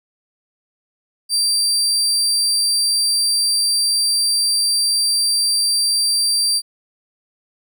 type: tone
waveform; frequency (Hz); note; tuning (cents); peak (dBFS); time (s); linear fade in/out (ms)
30% pulse; 4699; D8; 0; -12; 1.29-6.62; 50
effects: none